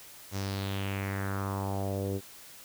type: tone with low-pass filter sweep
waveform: sawtooth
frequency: 98 Hz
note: G2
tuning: in tune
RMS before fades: -33 dBFS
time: 0.31-2.21 s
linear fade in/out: 50 ms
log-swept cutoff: 6400 to 400 Hz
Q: 3.3
effects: white hiss -50 dBFS RMS until 2.64 s